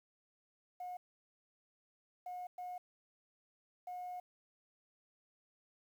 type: tone bursts at uneven times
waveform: sine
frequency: 722 Hz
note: F#5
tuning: 43 cents flat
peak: -40 dBFS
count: 4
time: 0.8-0.97 / 2.26-2.47 / 2.58-2.78 / 3.87-4.2 s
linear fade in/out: 5 ms
effects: tanh soft clip ceiling -39 dBFS + 11-bit